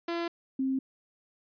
sawtooth / sine tone pair in turn, 339.7 / 265.3 Hz, F4 / C4, -48 / +24 cents, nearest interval major third, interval 428 cents, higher first, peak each -26 dBFS, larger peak neither, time 0.08-0.28 / 0.59-0.79 s, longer neither, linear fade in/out 5 ms, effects resampled to 11025 Hz

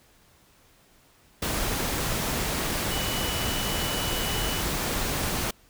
sine tone in noise, 2960 Hz, F#7, in tune, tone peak -34 dBFS, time 2.91-4.61 s, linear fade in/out 5 ms, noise pink, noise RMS -28 dBFS, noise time 1.42-5.51 s, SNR -9 dB, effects pink hiss -59 dBFS RMS until 5.69 s

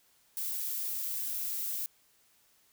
violet noise, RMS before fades -35 dBFS, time 0.37-1.86 s, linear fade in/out 0 ms, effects white hiss -67 dBFS RMS until 2.72 s

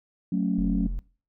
sine chord, F# minor, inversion none, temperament just, 185 / 222 / 277.5 Hz, F#3 / A3 / C#4, 0 / +16 / +2 cents, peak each -24 / -28 / -28 dBFS, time 0.32-0.87 s, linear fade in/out 5 ms
triangle tone, 42.53 Hz, F1, 45 cents flat, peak -25 dBFS, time 0.58-0.99 s, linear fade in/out 0 ms
effects noise-tail reverb RT60 0.4 s tail -21 dB re dry + tanh soft clip ceiling -13 dBFS

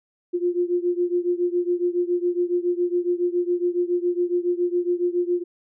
sine beating tone pair, 350.3 / 357.5 Hz, F4 / F4, +5 / +41 cents, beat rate 7.2 Hz, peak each -22 / -24 dBFS, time 0.33-5.44 s, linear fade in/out 20 ms, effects none

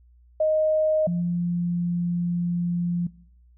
sine tone pair in turn, 622.3 / 173.92 Hz, D#5 / F3, 0 / -7 cents, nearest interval octave + minor seventh, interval 2207 cents, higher first, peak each -18 / -22 dBFS, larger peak first, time 0.4-1.07 / 1.07-3.07 s, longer second, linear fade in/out 5 ms, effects noise-tail reverb RT60 0.7 s tail -22 dB re dry + added 60 Hz sine -52 dBFS peak until 3.57 s

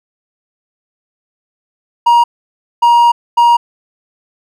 triangle tone bursts at uneven times, 947 Hz, A#5, 27 cents sharp, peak -3 dBFS, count 3, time 2.06-2.24 / 2.82-3.12 / 3.37-3.57 s, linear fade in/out 10 ms, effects none

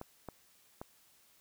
clicks, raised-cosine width 1 ms, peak -28 dBFS, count 3, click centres 0.014 / 0.287 / 0.815 s, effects white hiss -66 dBFS RMS until 1.4 s

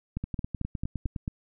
two click trains, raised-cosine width 5 ms, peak -18 / -19 dBFS, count 6 / 10, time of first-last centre 0.17-1.279 / 0.24-1.162 s, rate 4.51 / 9.76 Hz, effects none

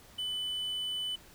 triangle tone, 3000 Hz, F#7, 23 cents sharp, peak -31 dBFS, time 0.18-1.16 s, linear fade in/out 10 ms, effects pink hiss -56 dBFS RMS until 1.34 s

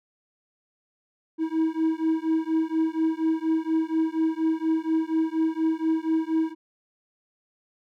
triangle beating tone pair, 319 / 323.2 Hz, D#4 / E4, +43 / -34 cents, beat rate 4.2 Hz, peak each -23 dBFS, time 1.38-6.55 s, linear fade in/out 50 ms, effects none

